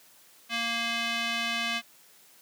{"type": "tone with band-pass filter", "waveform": "square", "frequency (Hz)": 232.5, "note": "A#3", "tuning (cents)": -4, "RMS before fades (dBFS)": -30, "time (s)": [0.49, 1.82], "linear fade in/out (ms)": 50, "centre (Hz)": 2800, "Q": 1.6, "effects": ["white hiss -57 dBFS RMS until 2.41 s", "high-pass 150 Hz 12 dB/octave"]}